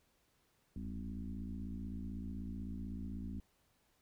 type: tone with frequency modulation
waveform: sine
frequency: 135.4 Hz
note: C#3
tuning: 40 cents flat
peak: -40 dBFS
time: 0.76-3.4 s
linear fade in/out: 2 ms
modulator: 56 Hz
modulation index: 2.3
effects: pink hiss -75 dBFS RMS until 4.01 s